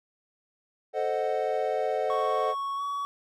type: chord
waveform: triangle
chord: A diminished seventh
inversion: none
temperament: equal with one note detuned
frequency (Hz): 440 / 523.3 / 619.4 / 740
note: A4 / C5 / Eb5 / Gb5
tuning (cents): 0 / 0 / -8 / 0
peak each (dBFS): -29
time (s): 0.93-2.55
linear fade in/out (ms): 50
type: tone with pitch glide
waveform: triangle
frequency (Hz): 1108.7 to 1129.4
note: C#6 to C#6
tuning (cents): 0 to +32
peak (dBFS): -27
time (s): 2.1-3.05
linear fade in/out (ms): 0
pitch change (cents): +32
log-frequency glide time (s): 2.76-2.82
effects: none